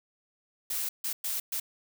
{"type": "noise bursts at uneven times", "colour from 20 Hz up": "blue", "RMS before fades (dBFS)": -32, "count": 4, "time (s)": [[0.7, 0.89], [1.04, 1.13], [1.24, 1.4], [1.52, 1.6]], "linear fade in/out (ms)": 5, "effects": []}